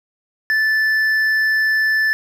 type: tone with hard clipping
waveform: triangle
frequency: 1753 Hz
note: A6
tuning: 7 cents flat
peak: -15 dBFS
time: 0.5-2.13 s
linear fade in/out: 0 ms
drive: 7 dB
effects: none